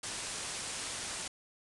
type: low-pass noise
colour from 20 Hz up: white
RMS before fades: -40 dBFS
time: 0.03-1.28 s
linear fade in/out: 5 ms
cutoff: 10000 Hz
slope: 96 dB/octave
effects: none